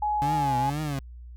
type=tone; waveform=sine; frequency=841 Hz; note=G#5; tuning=22 cents sharp; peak=-23 dBFS; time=0.02-0.7 s; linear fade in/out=5 ms
type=tone with vibrato; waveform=30% pulse; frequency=140 Hz; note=C#3; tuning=18 cents sharp; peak=-25 dBFS; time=0.22-0.99 s; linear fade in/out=0 ms; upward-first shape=triangle; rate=2.1 Hz; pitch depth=200 cents each way
effects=added 60 Hz sine -40 dBFS peak until 1.36 s